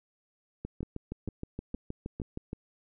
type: two click trains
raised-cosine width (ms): 3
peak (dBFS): -23 / -24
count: 13 / 4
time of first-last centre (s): 0.65-2.531 / 0.83-2.2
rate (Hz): 6.38 / 2.19
effects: none